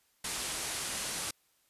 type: low-pass noise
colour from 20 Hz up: white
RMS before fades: -37 dBFS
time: 0.24-1.31 s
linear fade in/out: 5 ms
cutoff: 11000 Hz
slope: 48 dB/octave
effects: white hiss -71 dBFS RMS until 1.69 s + resampled to 32000 Hz